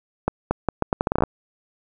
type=accelerating click train; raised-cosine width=1 ms; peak=-5 dBFS; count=13; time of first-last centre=0.28-1.237 s; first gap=230 ms; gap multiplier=0.77; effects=none